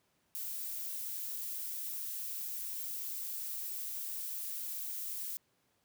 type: noise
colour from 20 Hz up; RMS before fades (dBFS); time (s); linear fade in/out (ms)
violet; -40; 0.35-5.37; 0
effects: pink hiss -75 dBFS RMS until 5.84 s + high-pass 100 Hz 12 dB/octave